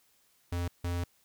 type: tone pair in turn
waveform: square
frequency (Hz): 87.31 / 87.31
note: F2 / F2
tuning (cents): 0 / 0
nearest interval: unison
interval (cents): 0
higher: neither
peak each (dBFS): -31 / -31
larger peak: neither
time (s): 0.52-0.68 / 0.84-1.04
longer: second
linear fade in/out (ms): 5
effects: white hiss -68 dBFS RMS until 1.24 s